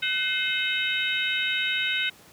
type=tone cluster; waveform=sine; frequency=1512 / 2118 / 2593 / 3028 / 3747 Hz; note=F#6 / C7 / E7 / F#7 / A#7; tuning=+37 / +21 / -29 / +39 / +8 cents; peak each=-30 dBFS; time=0.02-2.1 s; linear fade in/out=10 ms; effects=pink hiss -52 dBFS RMS until 2.32 s + high-pass 100 Hz 12 dB/octave